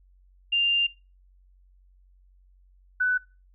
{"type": "tone pair in turn", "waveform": "sine", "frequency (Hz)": [2794, 1496], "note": ["F7", "F#6"], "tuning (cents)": [0, 19], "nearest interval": "major seventh", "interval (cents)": 1081, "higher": "first", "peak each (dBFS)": -20, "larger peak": "neither", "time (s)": [[0.52, 0.87], [3, 3.18]], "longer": "first", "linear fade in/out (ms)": 10, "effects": ["noise-tail reverb RT60 0.3 s tail -22 dB re dry", "added 46 Hz sine -55 dBFS peak until 3.54 s"]}